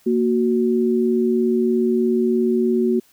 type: tone pair together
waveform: sine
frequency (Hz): 233.1 / 370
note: A#3 / F#4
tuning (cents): 0 / 0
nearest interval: minor sixth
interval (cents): 800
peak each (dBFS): -18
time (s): 0.06-3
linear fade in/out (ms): 10
effects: white hiss -56 dBFS RMS until 3.12 s